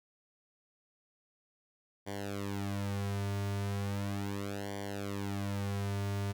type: tone with flanger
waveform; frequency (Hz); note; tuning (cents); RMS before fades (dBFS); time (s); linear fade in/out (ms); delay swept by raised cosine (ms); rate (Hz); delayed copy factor
sawtooth; 100; G2; +35; -36; 2.06-6.33; 20; 0.76 to 3.86; 0.37; -1
effects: none